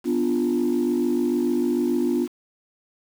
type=chord; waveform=sine; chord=B diminished; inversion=none; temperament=equal; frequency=246.9 / 293.7 / 349.2 Hz; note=B3 / D4 / F4; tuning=0 / 0 / 0 cents; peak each=-22 / -24 / -22 dBFS; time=0.04-2.28 s; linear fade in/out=50 ms; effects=tanh soft clip ceiling -14 dBFS + 7-bit